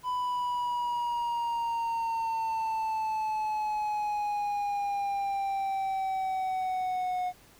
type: exponential sweep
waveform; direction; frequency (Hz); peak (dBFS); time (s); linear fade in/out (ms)
triangle; down; 1000 to 725; -26; 0.03-7.33; 50
effects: pink hiss -57 dBFS RMS until 7.59 s